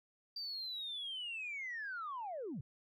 sine linear sweep, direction down, 4700 to 106.4 Hz, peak -39 dBFS, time 0.36-2.61 s, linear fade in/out 5 ms, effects tanh soft clip ceiling -36 dBFS

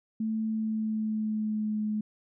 sine tone with pitch glide, 220 to 213.1 Hz, A3 to G#3, 0 to +45 cents, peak -27 dBFS, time 0.2-2.01 s, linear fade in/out 5 ms, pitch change -55 cents, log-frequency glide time 0.46-1.81 s, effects none

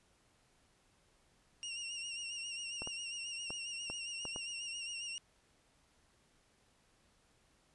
25% pulse tone with vibrato, 2794 Hz, F7, in tune, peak -37 dBFS, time 1.63-5.18 s, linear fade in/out 0 ms, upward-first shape sine, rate 7.4 Hz, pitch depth 52 cents each way
clicks, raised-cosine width 1 ms, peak -30 dBFS, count 6, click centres 2.82 / 2.874 / 3.505 / 3.9 / 4.253 / 4.361 s
effects pink hiss -71 dBFS RMS until 7.74 s + resampled to 24000 Hz

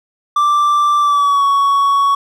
triangle tone with pitch glide, 1174.7 to 1117.8 Hz, D6 to C#6, 0 to +14 cents, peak -8 dBFS, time 0.36-2.15 s, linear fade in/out 5 ms, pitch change -86 cents, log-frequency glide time 1-1.44 s, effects none

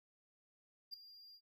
triangle tone with ADSR envelope, 4795 Hz, D8, 35 cents sharp, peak -40 dBFS, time 0.91-1.41 s, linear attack 27 ms, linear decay 5 ms, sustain -15 dB, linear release 63 ms, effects none

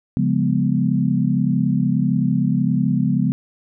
sine chord, C# dominant seventh, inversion none, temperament equal with one note detuned, 138.59 / 174.61 / 205.3 / 246.9 Hz, C#3 / E#3 / G#3 / B3, 0 / 0 / -20 / 0 cents, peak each -21 dBFS, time 0.17-3.32 s, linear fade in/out 0 ms, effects none

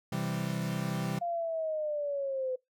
40% pulse chord, C major, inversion none, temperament equal, 130.81 / 164.81 / 196 Hz, C3 / E3 / G3, 0 / 0 / 0 cents, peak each -35 / -34 / -35 dBFS, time 0.12-1.19 s, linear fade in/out 5 ms
sine linear sweep, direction down, 698.5 to 506 Hz, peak -30 dBFS, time 1.21-2.56 s, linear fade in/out 10 ms
effects noise-tail reverb RT60 0.2 s tail -25 dB re dry

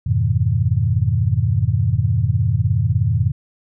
sine chord, F half-diminished seventh, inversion none, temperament equal, 87.31 / 103.83 / 123.47 / 155.56 Hz, F2 / Ab2 / Cb3 / Eb3, 0 / 0 / 0 / 0 cents, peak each -21 / -18 / -19 / -24 dBFS, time 0.06-3.32 s, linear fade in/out 10 ms, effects none

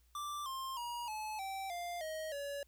square tone with pitch steps, 1174.7 / 1058.7 / 954.2 / 859.9 / 775 / 698.5 / 629.5 / 567.3 Hz, D6 / C6 / A#5 / A5 / G5 / F5 / D#5 / C#5, 0 / +20 / +40 / -40 / -20 / 0 / +20 / +40 cents, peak -40 dBFS, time 0.15-2.63 s, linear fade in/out 2 ms, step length 310 ms, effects added 60 Hz sine -66 dBFS peak until 2.67 s + white hiss -75 dBFS RMS until 2.67 s

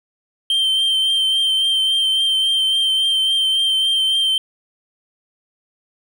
triangle tone with vibrato, 3136 Hz, G7, in tune, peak -13 dBFS, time 0.5-4.38 s, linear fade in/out 2 ms, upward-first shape triangle, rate 3.6 Hz, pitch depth 24 cents each way, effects none

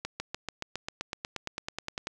accelerating click train, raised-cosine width 0.2 ms, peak -16 dBFS, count 18, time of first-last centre 0.05-2.071 s, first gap 150 ms, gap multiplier 0.97, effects none

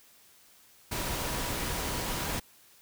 sine tone in noise, 966 Hz, B5, 39 cents flat, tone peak -44 dBFS, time 0.91-2.4 s, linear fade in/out 10 ms, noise pink, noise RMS -33 dBFS, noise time 0.91-2.4 s, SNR -14 dB, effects white hiss -59 dBFS RMS until 2.81 s

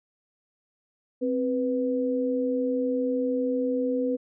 sine tone pair together, 261.6 / 494.3 Hz, C4 / B4, 0 / +1 cents, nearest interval major seventh, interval 1101 cents, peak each -26 dBFS, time 1.21-4.17 s, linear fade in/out 20 ms, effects none

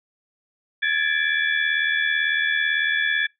sine tone cluster, 1669 / 1747 / 2332 / 3427 Hz, G#6 / A6 / D7 / A7, +8 / -13 / -13 / -46 cents, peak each -23 / -23 / -28 / -28 dBFS, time 0.82-3.27 s, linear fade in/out 10 ms, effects noise-tail reverb RT60 0.2 s tail -26 dB re dry

